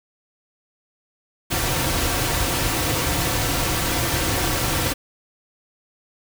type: noise with comb filter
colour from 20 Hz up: pink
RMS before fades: -22 dBFS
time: 1.5-4.94 s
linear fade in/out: 20 ms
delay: 4.8 ms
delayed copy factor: -0.5
effects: none